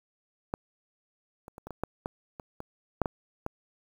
clicks, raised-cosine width 1 ms, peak -16 / -30 / -30 / -27 / -24 / -15 / -18 / -26 / -24 / -10 / -15 / -18 dBFS, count 12, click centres 0.539 / 1.481 / 1.581 / 1.67 / 1.707 / 1.836 / 2.059 / 2.398 / 2.604 / 3.017 / 3.058 / 3.464 s, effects 8-bit

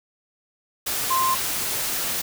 sine tone in noise, 1046.5 Hz, C6, in tune, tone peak -19 dBFS, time 1.1-1.35 s, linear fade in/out 10 ms, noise white, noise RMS -26 dBFS, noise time 0.86-2.22 s, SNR +4 dB, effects none

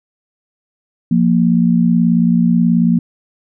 sine tone pair together, 174.63 / 233.1 Hz, F3 / A#3, 0 / 0 cents, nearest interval perfect fourth, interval 500 cents, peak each -12 / -12 dBFS, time 1.11-2.99 s, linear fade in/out 5 ms, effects none

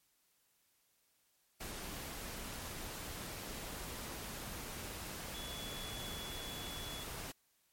sine tone in noise, 3404 Hz, G#7, 42 cents sharp, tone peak -47 dBFS, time 5.34-7.04 s, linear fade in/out 10 ms, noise pink, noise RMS -45 dBFS, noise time 1.6-7.32 s, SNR -5 dB, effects white hiss -75 dBFS RMS until 7.72 s + MP3 64 kbps

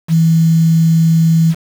sine tone with quantisation, 163.2 Hz, E3, 17 cents flat, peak -7 dBFS, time 0.08-1.55 s, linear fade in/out 50 ms, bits 5, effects none

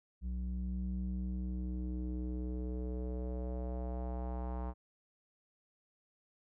square tone with low-pass filter sweep, 62 Hz, B1, 7 cents sharp, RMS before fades -38 dBFS, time 0.21-4.74 s, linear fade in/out 50 ms, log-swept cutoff 140 to 960 Hz, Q 2.5, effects none

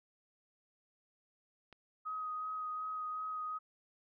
click, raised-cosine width 0.3 ms, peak -38 dBFS, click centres 1.727 s
sine tone with vibrato, 1257 Hz, D#6, 17 cents sharp, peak -37 dBFS, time 2.05-3.59 s, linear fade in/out 20 ms, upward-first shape sine, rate 2.7 Hz, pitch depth 14 cents each way
effects none

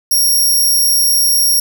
10% pulse tone, 5588 Hz, F8, in tune, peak -4 dBFS, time 0.11-1.6 s, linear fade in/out 5 ms, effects none

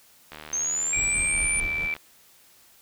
click train, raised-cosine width 0.3 ms, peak -23 dBFS, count 127, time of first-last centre 0.32-1.965 s, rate 76.6 Hz
sine linear sweep, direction up, 6280 to 9397 Hz, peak -24 dBFS, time 0.53-1.6 s, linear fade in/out 2 ms
sine tone with pitch glide, 2349 to 2331 Hz, D7 to D7, 0 to -14 cents, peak -25 dBFS, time 0.93-1.94 s, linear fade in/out 0 ms, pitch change -14 cents, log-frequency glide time 1.24-1.38 s
brown noise with tremolo, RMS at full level -34 dBFS, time 0.94-1.89 s, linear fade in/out 50 ms, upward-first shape sine, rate 4.7 Hz, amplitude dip 50%
effects white hiss -56 dBFS RMS until 2.81 s

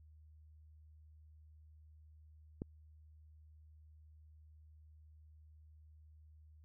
click, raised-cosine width 3 ms, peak -27 dBFS, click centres 2.619 s, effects added 77 Hz sine -58 dBFS peak until 6.64 s

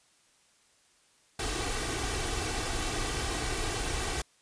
pink noise with comb filter, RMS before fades -32 dBFS, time 1.39-4.22 s, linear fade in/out 5 ms, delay 2.6 ms, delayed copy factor +0.6, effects white hiss -65 dBFS RMS until 4.41 s + resampled to 22050 Hz

